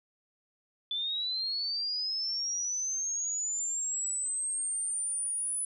sine linear sweep, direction up, 3476 to 10000 Hz, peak -30 dBFS, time 0.91-5.65 s, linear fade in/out 2 ms, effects none

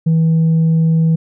sine tone with tanh clipping, 162.2 Hz, E3, 28 cents flat, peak -10 dBFS, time 0.06-1.16 s, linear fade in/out 10 ms, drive 1 dB, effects none

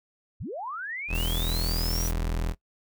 sine linear sweep, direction up, 48.67 to 5920 Hz, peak -32 dBFS, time 0.4-2.08 s, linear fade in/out 10 ms
35% pulse tone, 41.2 Hz, E1, in tune, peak -24 dBFS, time 1.08-2.55 s, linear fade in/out 50 ms
blue noise, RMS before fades -36 dBFS, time 1.14-2.12 s, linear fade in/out 20 ms
effects noise-tail reverb RT60 0.1 s tail -19 dB re dry

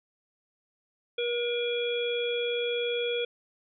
harmonic tone, 478.6 Hz, A#4, 46 cents sharp, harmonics 1 / 3 / 5 / 7, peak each -28 / -42 / -36 / -34 dBFS, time 1.18-3.25 s, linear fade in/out 5 ms, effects none

